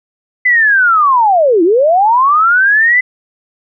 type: linear two-way sweep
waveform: sine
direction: down then up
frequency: 2030 to 318.1 to 2030 Hz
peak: -6 dBFS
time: 0.45-3.01 s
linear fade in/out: 10 ms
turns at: 1.63 s
effects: none